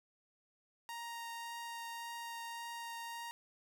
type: tone with vibrato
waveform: sawtooth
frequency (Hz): 932.3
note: A#5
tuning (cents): 0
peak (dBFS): -39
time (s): 0.89-3.31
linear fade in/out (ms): 0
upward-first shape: triangle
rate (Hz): 1.8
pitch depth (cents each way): 8
effects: none